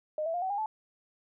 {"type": "tone with pitch steps", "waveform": "sine", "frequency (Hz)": [614, 658.1, 705.3, 755.9, 810.2, 868.3], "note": ["D#5", "E5", "F5", "F#5", "G#5", "A5"], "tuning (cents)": [-23, -3, 17, 37, -43, -23], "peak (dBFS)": -29, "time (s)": [0.18, 0.66], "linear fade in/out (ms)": 2, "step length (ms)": 80, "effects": []}